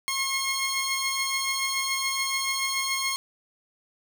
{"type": "tone pair together", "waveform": "15% pulse", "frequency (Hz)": [1076, 2159], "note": ["C6", "C#7"], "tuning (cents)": [48, -46], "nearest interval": "octave", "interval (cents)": 1206, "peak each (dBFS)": -22, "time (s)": [0.08, 3.16], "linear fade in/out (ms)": 0, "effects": []}